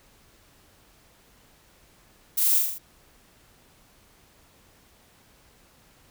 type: noise with echo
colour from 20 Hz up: violet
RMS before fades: -23 dBFS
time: 2.37-2.59 s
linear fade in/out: 10 ms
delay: 39 ms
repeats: 5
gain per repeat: -3 dB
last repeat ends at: 2.785 s
effects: pink hiss -58 dBFS RMS until 6.1 s